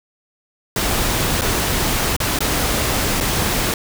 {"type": "noise with dropouts", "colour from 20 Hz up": "pink", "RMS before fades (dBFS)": -19, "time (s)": [0.76, 3.74], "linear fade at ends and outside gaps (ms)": 2, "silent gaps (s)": [[1.412, 1.418], [2.165, 2.202], [2.389, 2.405], [3.203, 3.208]], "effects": []}